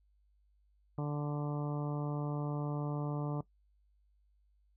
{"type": "harmonic tone", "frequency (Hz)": 146.83, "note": "D3", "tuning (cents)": 0, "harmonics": [1, 2, 3, 4, 5, 6, 7, 8], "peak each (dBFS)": [-34, -40, -44, -46, -48, -50, -51, -52], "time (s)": [0.98, 3.41], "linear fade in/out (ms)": 2, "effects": ["noise-tail reverb RT60 0.1 s tail -18 dB re dry", "added 50 Hz sine -67 dBFS peak until 4.76 s"]}